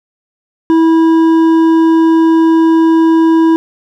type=tone with hard clipping; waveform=sine; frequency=325.8 Hz; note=E4; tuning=20 cents flat; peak=-7 dBFS; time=0.7-3.56 s; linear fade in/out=0 ms; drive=7 dB; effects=none